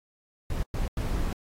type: noise bursts at uneven times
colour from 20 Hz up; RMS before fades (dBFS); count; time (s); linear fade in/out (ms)
brown; -28; 3; 0.5-0.63 / 0.74-0.88 / 0.97-1.33; 2
effects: AAC 48 kbps